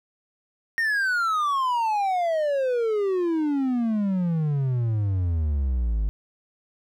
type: exponential sweep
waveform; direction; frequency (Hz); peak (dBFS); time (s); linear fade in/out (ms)
triangle; down; 1864.7 to 49.9; -19; 0.78-6.09; 0
effects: none